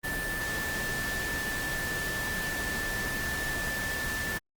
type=tone in noise; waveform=sine; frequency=1760 Hz; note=A6; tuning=in tune; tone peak=-32 dBFS; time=0.03-4.39 s; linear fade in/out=20 ms; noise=pink; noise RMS=-35 dBFS; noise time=0.03-4.39 s; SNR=0 dB; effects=Opus 32 kbps